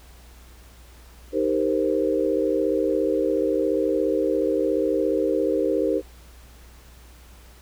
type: chord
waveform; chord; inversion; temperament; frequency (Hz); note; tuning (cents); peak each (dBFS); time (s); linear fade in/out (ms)
sine; C minor seventh; first; equal; 311.1 / 392 / 466.2 / 523.3; Eb4 / G4 / Bb4 / C5; 0 / 0 / 0 / 0; -25; 1.32-6.02; 50
effects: added 60 Hz sine -46 dBFS peak until 7.61 s + pink hiss -52 dBFS RMS until 7.61 s